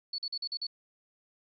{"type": "tone bursts", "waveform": "sine", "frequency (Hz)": 4435, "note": "C#8", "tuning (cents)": 0, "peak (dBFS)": -32, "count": 6, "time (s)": [0.13, 0.669], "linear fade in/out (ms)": 5, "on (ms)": 54, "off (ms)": 43, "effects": []}